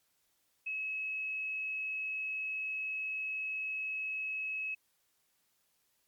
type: tone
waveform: sine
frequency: 2574 Hz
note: E7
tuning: 42 cents flat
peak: -34 dBFS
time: 0.66-4.75 s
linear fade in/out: 10 ms
effects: white hiss -75 dBFS RMS until 6.07 s + MP3 96 kbps